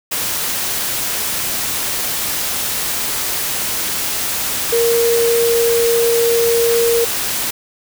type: tone in noise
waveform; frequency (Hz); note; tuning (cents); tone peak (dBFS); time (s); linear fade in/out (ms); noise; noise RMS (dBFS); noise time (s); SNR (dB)
sine; 466.2; A#4; 0; -12; 4.72-7.05; 10; white; -20; 0.11-7.51; +5
effects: none